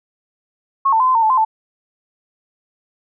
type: tone with pitch steps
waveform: sine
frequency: 1091 / 892 / 1023 / 1030 / 911 / 873 / 1036 / 880 Hz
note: C#6 / A5 / C6 / C6 / A#5 / A5 / C6 / A5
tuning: -28 / +23 / -39 / -28 / -40 / -14 / -17 / 0 cents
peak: -11 dBFS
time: 0.85-1.45 s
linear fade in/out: 10 ms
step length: 75 ms
effects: none

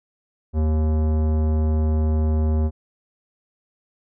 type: tone with tanh clipping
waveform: sine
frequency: 77.78 Hz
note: D#2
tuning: in tune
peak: -19 dBFS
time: 0.53-2.71 s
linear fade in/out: 50 ms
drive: 17 dB
effects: none

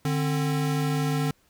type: tone pair together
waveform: square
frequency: 148.9 / 265.3 Hz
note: D3 / C4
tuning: +24 / +24 cents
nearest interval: minor seventh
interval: 1000 cents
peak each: -25 / -30 dBFS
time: 0.05-1.31 s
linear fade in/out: 2 ms
effects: pink hiss -64 dBFS RMS until 1.49 s

